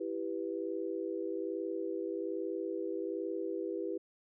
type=chord; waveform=sine; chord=E minor; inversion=none; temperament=equal with one note detuned; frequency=330.8 / 392 / 493.9 Hz; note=E4 / G4 / B4; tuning=+6 / 0 / 0 cents; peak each=-38 / -38 / -40 dBFS; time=0-3.98 s; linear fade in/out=10 ms; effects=none